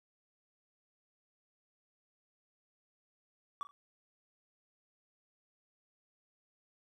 triangle tone with echo, 1147 Hz, D6, 41 cents flat, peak -34 dBFS, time 3.61-3.63 s, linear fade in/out 0 ms, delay 40 ms, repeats 2, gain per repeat -13 dB, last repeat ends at 3.71 s, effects none

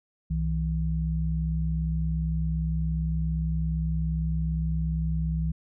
sine tone pair together, 63.7 / 161.12 Hz, C2 / E3, -46 / -39 cents, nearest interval octave + major third, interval 1607 cents, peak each -27 dBFS, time 0.3-5.52 s, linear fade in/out 10 ms, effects none

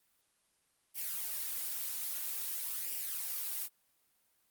blue noise with flanger, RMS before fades -38 dBFS, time 0.94-3.69 s, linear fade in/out 50 ms, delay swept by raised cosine 0.37 to 3.97 ms, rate 0.5 Hz, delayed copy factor +0.55, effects white hiss -74 dBFS RMS until 4.5 s + Opus 32 kbps

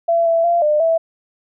sine tone with pitch steps, 674 / 665 / 687 / 601 / 657 Hz, E5 / E5 / F5 / D5 / E5, +38 / +15 / -29 / +40 / -6 cents, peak -12 dBFS, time 0.08-0.98 s, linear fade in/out 10 ms, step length 180 ms, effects none

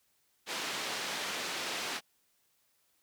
white band-pass noise, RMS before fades -37 dBFS, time 0.46-2.01 s, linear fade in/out 50 ms, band 220 to 4300 Hz, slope 12 dB/octave, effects white hiss -73 dBFS RMS until 3.02 s

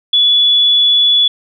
sine tone, 3423 Hz, A7, 48 cents flat, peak -7 dBFS, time 0.13-1.28 s, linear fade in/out 5 ms, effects none

